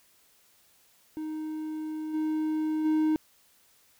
triangle tone with level steps, 311.1 Hz, D#4, in tune, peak -30 / -24 / -20 dBFS, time 1.17-3.16 s, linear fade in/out 0 ms, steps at 2.13 / 2.84 s, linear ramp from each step 20 ms, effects white hiss -63 dBFS RMS until 3.99 s

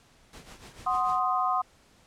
pink noise with tremolo, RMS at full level -45 dBFS, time 0.33-1.19 s, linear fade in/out 2 ms, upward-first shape triangle, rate 6.8 Hz, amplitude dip 75%
sine chord, C diminished, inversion second, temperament equal, 740 / 1046.5 / 1244.5 Hz, Gb5 / C6 / Eb6, 0 / 0 / 0 cents, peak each -28 dBFS, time 0.86-1.62 s, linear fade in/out 10 ms
effects pink hiss -60 dBFS RMS until 2.06 s + low-pass 9000 Hz 12 dB/octave

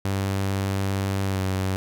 sawtooth tone with pitch glide, 97.5 to 94.83 Hz, G2 to F#2, -9 to +43 cents, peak -19 dBFS, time 0.05-1.76 s, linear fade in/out 0 ms, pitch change -48 cents, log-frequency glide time 1.26-1.41 s, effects none

